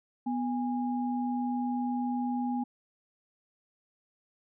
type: tone pair together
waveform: sine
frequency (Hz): 246.9 / 820.2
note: B3 / G#5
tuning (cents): 0 / -22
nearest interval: octave + major sixth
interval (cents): 2078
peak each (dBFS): -29 / -35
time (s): 0.26-2.64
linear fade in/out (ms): 10
effects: none